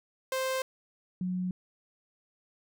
sawtooth / sine tone pair in turn, 523.3 / 182.47 Hz, C5 / F#3, 0 / -24 cents, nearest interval octave + tritone, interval 1824 cents, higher first, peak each -25 / -29 dBFS, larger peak first, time 0.32-0.62 / 1.21-1.51 s, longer neither, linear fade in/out 2 ms, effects none

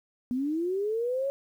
sine linear sweep, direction up, 240.4 to 560 Hz, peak -26 dBFS, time 0.31-1.3 s, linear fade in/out 0 ms, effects 10-bit

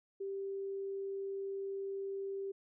sine tone, 392 Hz, G4, in tune, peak -37 dBFS, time 0.2-2.52 s, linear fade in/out 10 ms, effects none

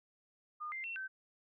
sine tone with pitch steps, 1218 / 2091 / 2710 / 1543 Hz, D#6 / C7 / E7 / G6, -37 / -2 / +47 / -28 cents, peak -39 dBFS, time 0.6-1.08 s, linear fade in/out 20 ms, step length 120 ms, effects none

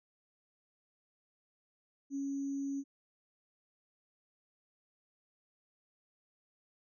sine tone with sample-and-hold, 277.2 Hz, C#4, in tune, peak -34 dBFS, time 2.1-2.84 s, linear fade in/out 50 ms, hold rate 6300 Hz, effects resampled to 24000 Hz

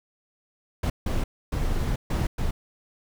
brown noise bursts at uneven times, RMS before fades -25 dBFS, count 5, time 0.83-0.9 / 1.06-1.24 / 1.52-1.96 / 2.1-2.27 / 2.38-2.51 s, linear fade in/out 5 ms, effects none

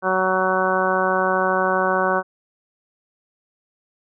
harmonic tone, 187 Hz, F#3, 19 cents sharp, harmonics 1 / 2 / 3 / 4 / 5 / 6 / 7 / 8, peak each -29 / -25 / -23 / -25 / -26 / -24 / -29 / -24 dBFS, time 0.02-2.23 s, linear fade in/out 50 ms, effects none

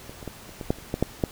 clicks, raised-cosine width 2 ms, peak -25 / -27 / -19 / -29 / -20 / -8 / -30 / -12 / -7 / -8 dBFS, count 10, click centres 0.095 / 0.228 / 0.277 / 0.493 / 0.612 / 0.705 / 0.786 / 0.941 / 1.026 / 1.238 s, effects pink hiss -45 dBFS RMS until 1.31 s

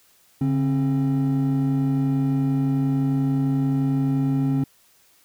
triangle tone pair together, 141.8 / 267.9 Hz, C#3 / C4, +40 / +41 cents, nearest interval major seventh, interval 1101 cents, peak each -19 dBFS, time 0.41-4.64 s, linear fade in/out 5 ms, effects tanh soft clip ceiling -10 dBFS + white hiss -58 dBFS RMS until 5.24 s

